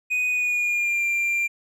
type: tone with pitch glide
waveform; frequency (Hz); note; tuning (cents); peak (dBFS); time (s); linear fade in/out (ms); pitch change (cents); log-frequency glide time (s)
triangle; 2489 to 2378; D#7 to D7; 0 to +21; -19; 0.1-1.48; 20; -79; 0.28-1.04
effects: none